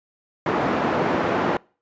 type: band-pass noise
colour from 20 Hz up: pink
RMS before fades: -22 dBFS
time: 0.46-1.57 s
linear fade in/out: 2 ms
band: 240 to 1300 Hz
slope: 12 dB/octave
effects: noise-tail reverb RT60 0.4 s tail -26 dB re dry + resampled to 16000 Hz